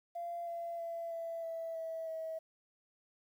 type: tone with pitch steps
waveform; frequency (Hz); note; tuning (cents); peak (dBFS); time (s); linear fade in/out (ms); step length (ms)
sine; 688 / 680.5 / 673.1 / 665.7 / 658.5 / 651.3 / 644.2; F5 / F5 / E5 / E5 / E5 / E5 / E5; -26 / -45 / +36 / +17 / -2 / -21 / -40; -37; 0.15-2.39; 10; 320
effects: tanh soft clip ceiling -33 dBFS + 11-bit